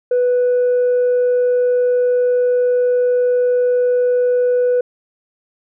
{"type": "tone", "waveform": "sine", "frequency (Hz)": 493.9, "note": "B4", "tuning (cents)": 0, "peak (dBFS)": -10, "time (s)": [0.11, 4.81], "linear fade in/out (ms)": 5, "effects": ["tanh soft clip ceiling -10 dBFS"]}